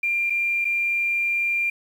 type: tone with dropouts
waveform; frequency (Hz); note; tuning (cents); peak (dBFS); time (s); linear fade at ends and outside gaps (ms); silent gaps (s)
sine; 2386; D7; +27; -20; 0.03-1.7; 5; 0.299-0.303 / 0.646-0.651
effects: 8-bit